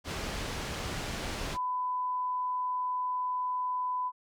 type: low-pass noise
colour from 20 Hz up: pink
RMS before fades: -36 dBFS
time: 0.04-1.58 s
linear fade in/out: 50 ms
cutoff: 6400 Hz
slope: 12 dB/octave
type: tone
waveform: sine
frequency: 1001 Hz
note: B5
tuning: 23 cents sharp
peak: -29 dBFS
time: 1.53-4.12 s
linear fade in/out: 50 ms
effects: none